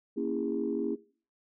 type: chord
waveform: sine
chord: A# half-diminished seventh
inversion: none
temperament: equal with one note detuned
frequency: 233.1 / 277.2 / 329.6 / 407.2 Hz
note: A#3 / C#4 / E4 / G#4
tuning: 0 / 0 / 0 / -34 cents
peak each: -34 dBFS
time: 0.16-0.96 s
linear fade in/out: 20 ms
effects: noise-tail reverb RT60 0.4 s tail -19 dB re dry + tanh soft clip ceiling -19 dBFS